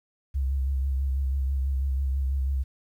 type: tone with vibrato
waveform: sine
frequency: 67.3 Hz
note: C2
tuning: 49 cents sharp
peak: -23 dBFS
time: 0.34-2.64 s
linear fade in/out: 20 ms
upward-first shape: sine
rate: 6.1 Hz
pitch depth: 47 cents each way
effects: 10-bit